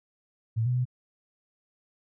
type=tone with pitch steps; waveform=sine; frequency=112.9 / 124.3 / 125.4 Hz; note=A2 / B2 / B2; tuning=+45 / +12 / +27 cents; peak=-23 dBFS; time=0.56-0.854 s; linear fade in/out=20 ms; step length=98 ms; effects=none